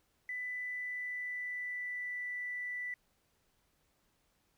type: tone with pitch glide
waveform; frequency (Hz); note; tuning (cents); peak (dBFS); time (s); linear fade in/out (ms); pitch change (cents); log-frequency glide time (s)
triangle; 1993 to 1975.8; B6 to B6; +15 to 0; -33; 0.29-2.94; 2; -15; 0.46-2.24
effects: tanh soft clip ceiling -35 dBFS + pink hiss -75 dBFS RMS until 4.57 s